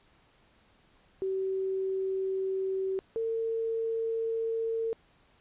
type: tone pair in turn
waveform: sine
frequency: 382.1 / 452.6 Hz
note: G4 / A4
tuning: -44 / +49 cents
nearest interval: minor third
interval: 293 cents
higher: second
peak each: -28 dBFS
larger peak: neither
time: 1.22-2.99 / 3.16-4.93 s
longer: neither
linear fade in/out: 0 ms
effects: pink hiss -64 dBFS RMS until 5.4 s + resampled to 8000 Hz